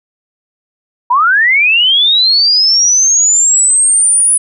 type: linear sweep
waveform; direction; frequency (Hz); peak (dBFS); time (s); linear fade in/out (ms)
sine; up; 932.3 to 9956; -6; 1.1-4.38; 10
effects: none